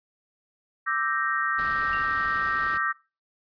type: chord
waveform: sine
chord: E half-diminished seventh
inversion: third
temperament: equal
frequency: 1174.7 / 1318.5 / 1568 / 1864.7 Hz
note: D6 / E6 / G6 / Bb6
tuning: 0 / 0 / 0 / 0 cents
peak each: -29 dBFS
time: 0.86-2.93 s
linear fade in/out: 20 ms
type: noise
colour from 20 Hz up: pink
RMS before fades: -40 dBFS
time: 1.58-2.78 s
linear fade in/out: 10 ms
type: tone with exponential decay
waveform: sine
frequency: 2770 Hz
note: F7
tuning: 15 cents flat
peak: -34 dBFS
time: 1.93-2.18 s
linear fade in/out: 0 ms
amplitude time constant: 54 ms
effects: noise-tail reverb RT60 0.3 s tail -21 dB re dry + resampled to 11025 Hz